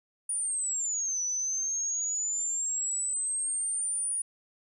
sine exponential two-way sweep, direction down then up, 9640 to 5920 to 9640 Hz, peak -28 dBFS, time 0.29-4.22 s, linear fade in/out 5 ms, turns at 1.22 s, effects none

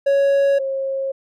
triangle / sine tone pair in turn, 556 / 539.9 Hz, C#5 / C#5, +5 / -46 cents, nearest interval minor second, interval 51 cents, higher first, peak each -11 / -20 dBFS, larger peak first, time 0.06-0.59 / 0.59-1.12 s, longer neither, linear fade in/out 10 ms, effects none

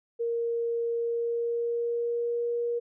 sine tone with pitch glide, 466.6 to 473.9 Hz, A#4 to A#4, +2 to +28 cents, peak -26 dBFS, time 0.19-2.8 s, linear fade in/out 20 ms, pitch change +26 cents, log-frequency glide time 0.93-2.49 s, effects none

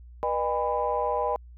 sine tone cluster, 485.9 / 607 / 811 / 997 Hz, B4 / D#5 / G#5 / B5, -28 / -43 / -41 / +16 cents, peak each -29 dBFS, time 0.23-1.36 s, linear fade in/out 0 ms, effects tanh soft clip ceiling -14 dBFS + added 60 Hz sine -44 dBFS peak until 1.57 s

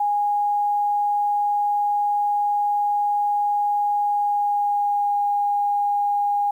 sine tone with pitch glide, 823 to 817.3 Hz, G#5 to G#5, -16 to -28 cents, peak -18 dBFS, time 0-6.51 s, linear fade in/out 5 ms, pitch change -12 cents, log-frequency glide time 3.99-5.16 s, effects 9-bit

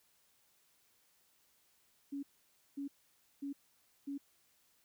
sine tone bursts, 280.2 Hz, C#4, 19 cents sharp, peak -38 dBFS, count 4, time 2.12-4.18 s, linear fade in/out 10 ms, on 110 ms, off 540 ms, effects white hiss -72 dBFS RMS until 4.84 s

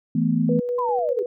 sine chord, E suspended fourth, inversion none, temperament equal with one note detuned, 163.11 / 220 / 246.9 Hz, E3 / A3 / B3, -18 / 0 / 0 cents, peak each -22 dBFS, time 0.15-0.6 s, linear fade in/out 5 ms
sine tone with tremolo, 488.9 Hz, B4, 18 cents flat, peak -21 dBFS, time 0.49-1.26 s, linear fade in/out 2 ms, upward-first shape square, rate 5 Hz, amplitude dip 30%
sine linear sweep, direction down, 1046.5 to 370 Hz, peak -22 dBFS, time 0.78-1.23 s, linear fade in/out 10 ms
effects none

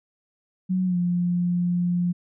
sine tone with pitch glide, 185 to 176.14 Hz, F#3 to F3, 0 to +15 cents, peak -20 dBFS, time 0.69-2.13 s, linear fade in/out 20 ms, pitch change -85 cents, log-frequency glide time 0.85-0.97 s, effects none

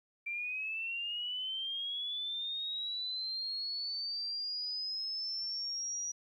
sine linear sweep, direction up, 2349 to 5800 Hz, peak -35 dBFS, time 0.26-6.12 s, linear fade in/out 10 ms, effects 12-bit

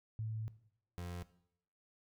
sine / 30% pulse tone pair in turn, 110 / 87.9 Hz, A2 / F2, 0 / +12 cents, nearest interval major third, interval 388 cents, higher first, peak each -37 / -39 dBFS, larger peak first, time 0.19-0.48 / 0.98-1.23 s, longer first, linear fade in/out 0 ms, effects noise-tail reverb RT60 0.7 s tail -17 dB re dry

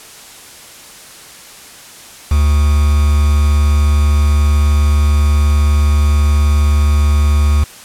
triangle tone with quantisation, 73.42 Hz, D2, in tune, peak -6 dBFS, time 2.31-7.64 s, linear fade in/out 5 ms, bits 4, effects white hiss -36 dBFS RMS until 7.84 s + low-pass 11000 Hz 12 dB/octave

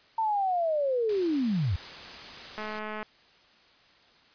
sine linear sweep, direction down, 910 to 76.1 Hz, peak -24 dBFS, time 0.18-1.76 s, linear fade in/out 5 ms
white noise, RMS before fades -42 dBFS, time 1.09-2.79 s, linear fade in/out 2 ms
click train, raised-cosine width 0.5 ms, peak -22 dBFS, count 97, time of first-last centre 2.58-3.029 s, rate 214 Hz
effects white hiss -59 dBFS RMS until 4.34 s + resampled to 11025 Hz

